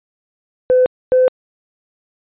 sine tone pair in turn, 507 / 510.8 Hz, B4 / C5, +45 / -42 cents, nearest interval unison, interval 13 cents, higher second, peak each -7 dBFS, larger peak neither, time 0.7-0.86 / 1.12-1.28 s, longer neither, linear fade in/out 0 ms, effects tanh soft clip ceiling -5 dBFS + resampled to 8000 Hz

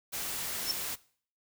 white noise, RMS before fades -36 dBFS, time 0.12-0.96 s, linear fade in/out 20 ms
triangle tone with exponential growth, 5400 Hz, E8, 41 cents sharp, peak -23 dBFS, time 0.6-0.71 s, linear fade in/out 1 ms, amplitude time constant 22 ms
effects noise-tail reverb RT60 0.5 s tail -20 dB re dry

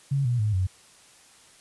sine tone with pitch steps, 138.7 / 121.44 / 106.34 / 93.11 Hz, C#3 / B2 / G#2 / F#2, +1 / -29 / +41 / +11 cents, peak -21 dBFS, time 0.11-0.67 s, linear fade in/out 10 ms, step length 140 ms, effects white hiss -54 dBFS RMS until 1.6 s + resampled to 24000 Hz

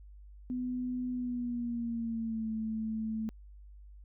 sine tone with pitch glide, 250 to 220.2 Hz, B3 to A3, +21 to +2 cents, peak -32 dBFS, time 0.5-3.29 s, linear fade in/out 0 ms, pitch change -219 cents, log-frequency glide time 1.11-2.5 s, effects added 50 Hz sine -49 dBFS peak until 4.04 s

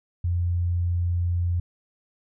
sine tone, 87.31 Hz, F2, in tune, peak -21 dBFS, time 0.24-1.6 s, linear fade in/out 5 ms, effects none

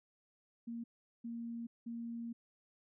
sine tone bursts at uneven times, 233.1 Hz, A#3, in tune, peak -40 dBFS, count 3, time 0.67-0.84 / 1.24-1.67 / 1.86-2.33 s, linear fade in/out 10 ms, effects none

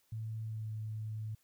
sine tone with pitch glide, 110.7 to 108.74 Hz, A2 to A2, +11 to -20 cents, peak -37 dBFS, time 0.12-1.35 s, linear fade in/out 5 ms, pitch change -31 cents, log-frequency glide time 0.42-0.71 s, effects white hiss -73 dBFS RMS until 1.43 s

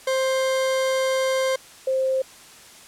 40% pulse / sine tone pair in turn, 526 / 526 Hz, C5 / C5, +9 / +9 cents, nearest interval unison, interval 0 cents, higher neither, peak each -19 dBFS, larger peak neither, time 0.07-1.56 / 1.87-2.22 s, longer first, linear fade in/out 5 ms, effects white hiss -46 dBFS RMS until 2.87 s + low-pass 10000 Hz 12 dB/octave

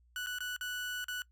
30% pulse tone with dropouts, 1480 Hz, F#6, in tune, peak -33 dBFS, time 0.16-1.22 s, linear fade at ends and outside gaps 1 ms, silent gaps 0.262-0.269 / 0.386-0.405 / 0.564-0.61 / 1.043-1.083 s, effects noise-tail reverb RT60 0.1 s tail -21 dB re dry + added 60 Hz sine -63 dBFS peak until 1.31 s

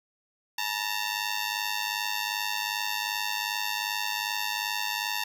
10% pulse ring-modulated tone, 904 Hz, A5, 47 cents sharp, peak -17 dBFS, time 0.58-5.24 s, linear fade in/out 5 ms, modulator 51.3 Hz, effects none

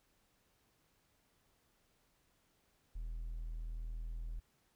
triangle tone, 40.53 Hz, E1, 29 cents flat, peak -37 dBFS, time 2.95-4.4 s, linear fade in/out 10 ms, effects tanh soft clip ceiling -34 dBFS + pink hiss -75 dBFS RMS until 4.75 s

